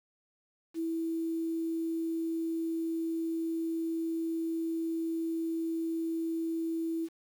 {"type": "tone with quantisation", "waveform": "sine", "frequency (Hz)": 328.2, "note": "E4", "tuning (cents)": -8, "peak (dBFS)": -30, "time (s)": [0.74, 7.09], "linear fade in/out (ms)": 50, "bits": 9, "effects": []}